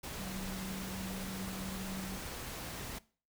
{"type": "tone in noise", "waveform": "sine", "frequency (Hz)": 190, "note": "F#3", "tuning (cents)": 46, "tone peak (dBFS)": -41, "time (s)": [0.19, 2.17], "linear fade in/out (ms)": 10, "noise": "pink", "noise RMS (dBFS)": -43, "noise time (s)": [0.03, 2.99], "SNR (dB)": -1, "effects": ["noise-tail reverb RT60 0.4 s tail -20 dB re dry"]}